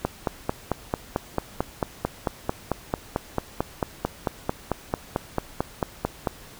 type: click train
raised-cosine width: 1 ms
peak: -8 dBFS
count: 29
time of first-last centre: 0.05-6.272 s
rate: 4.5 Hz
effects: pink hiss -46 dBFS RMS until 6.59 s